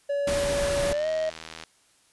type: tone with pitch glide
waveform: triangle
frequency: 568 to 630.2 Hz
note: C#5 to D#5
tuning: +42 to +22 cents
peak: -22 dBFS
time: 0.09-1.3 s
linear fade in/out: 10 ms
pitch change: +180 cents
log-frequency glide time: 0.89-1.08 s
type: noise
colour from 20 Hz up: pink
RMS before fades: -30 dBFS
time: 0.27-0.93 s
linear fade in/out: 5 ms
type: click train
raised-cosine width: 0.2 ms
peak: -21 dBFS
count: 58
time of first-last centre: 0.93-1.637 s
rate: 80.6 Hz
effects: white hiss -62 dBFS RMS until 2.12 s + resampled to 24000 Hz